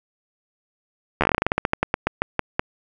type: slowing click train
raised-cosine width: 0.5 ms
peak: -3 dBFS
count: 21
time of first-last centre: 1.21-2.595 s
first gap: 12 ms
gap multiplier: 1.16
effects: none